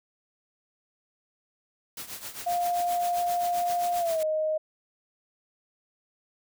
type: noise with tremolo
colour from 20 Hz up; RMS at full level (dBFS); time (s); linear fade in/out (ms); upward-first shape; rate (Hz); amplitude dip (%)
white; -36; 1.97-4.23; 2; triangle; 7.6; 80
type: tone with pitch glide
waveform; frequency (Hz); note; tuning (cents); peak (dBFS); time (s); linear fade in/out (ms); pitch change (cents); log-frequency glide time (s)
sine; 703 to 622.7; F5 to D#5; +11 to +1; -24; 2.46-4.58; 10; -210; 3.98-4.23
effects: none